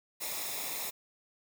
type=noise with comb filter; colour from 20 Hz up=white; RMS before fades=-37 dBFS; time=0.2-0.91 s; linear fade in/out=20 ms; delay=0.66 ms; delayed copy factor=-0.65; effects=none